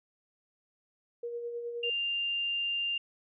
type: tone with tremolo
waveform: sine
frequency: 473.7 Hz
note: A#4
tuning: 28 cents sharp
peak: -33 dBFS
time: 1.23-1.9 s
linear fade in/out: 5 ms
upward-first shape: sine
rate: 9.6 Hz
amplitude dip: 40%
type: tone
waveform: sine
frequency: 2794 Hz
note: F7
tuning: in tune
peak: -29 dBFS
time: 1.83-2.98 s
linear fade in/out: 5 ms
effects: none